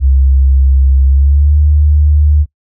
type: tone with pitch glide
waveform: sine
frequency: 67 to 74.34 Hz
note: C2 to D2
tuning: +42 to +22 cents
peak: -5 dBFS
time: 0-2.46 s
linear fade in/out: 50 ms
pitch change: +180 cents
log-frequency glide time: 1.06-1.56 s
effects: noise-tail reverb RT60 0.1 s tail -21 dB re dry